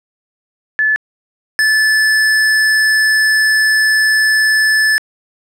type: tone pair in turn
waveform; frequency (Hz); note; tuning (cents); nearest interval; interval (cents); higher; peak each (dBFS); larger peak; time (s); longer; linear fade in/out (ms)
sine / square; 1732 / 1740.3; A6 / A6; -28 / -19; unison; 9; second; -10; neither; 0.79-0.96 / 1.59-4.98; second; 0
effects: low-pass 10000 Hz 12 dB/octave